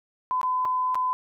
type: tone with dropouts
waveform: sine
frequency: 1013 Hz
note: B5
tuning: 44 cents sharp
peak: -22 dBFS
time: 0.31-1.13 s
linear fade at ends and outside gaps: 0 ms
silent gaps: 0.414-0.431 / 0.65-0.654 / 0.946-0.954 s
effects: none